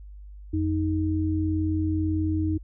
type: tone pair together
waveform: sine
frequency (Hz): 88.19 / 313.2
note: F2 / D#4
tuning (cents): +17 / +11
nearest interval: octave + minor seventh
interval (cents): 2194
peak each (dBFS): -25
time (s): 0.53-2.58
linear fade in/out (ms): 10
effects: added 50 Hz sine -40 dBFS peak until 2.63 s